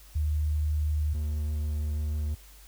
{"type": "tone pair in turn", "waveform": ["sine", "triangle"], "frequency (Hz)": [75.9, 75.51], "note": ["D#2", "D2"], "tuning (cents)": [-42, 49], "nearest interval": "unison", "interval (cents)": 9, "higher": "first", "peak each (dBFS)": [-24, -25], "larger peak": "first", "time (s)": [[0.15, 1.14], [1.14, 2.35]], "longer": "second", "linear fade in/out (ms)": 10, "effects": ["added 50 Hz sine -50 dBFS peak until 2.67 s", "white hiss -55 dBFS RMS until 2.67 s"]}